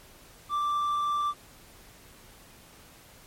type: tone with hard clipping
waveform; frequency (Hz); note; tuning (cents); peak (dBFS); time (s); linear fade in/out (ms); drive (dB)
sine; 1174.7; D6; 0; -26; 0.49-1.34; 50; 3
effects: pink hiss -53 dBFS RMS until 3.26 s + MP3 64 kbps